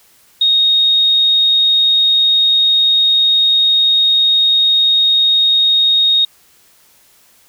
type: tone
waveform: triangle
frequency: 3729 Hz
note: A#7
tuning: in tune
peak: -5 dBFS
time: 0.41-6.25 s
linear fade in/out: 5 ms
effects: tanh soft clip ceiling -7 dBFS + white hiss -50 dBFS RMS until 7.48 s